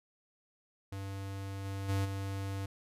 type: tone with level steps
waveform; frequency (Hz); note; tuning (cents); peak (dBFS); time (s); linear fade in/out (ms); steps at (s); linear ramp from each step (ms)
square; 97.8; G2; -4; -39 / -37 / -30 / -36; 0.92-2.66; 5; 1.64 / 1.88 / 2.04; 20
effects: resampled to 32000 Hz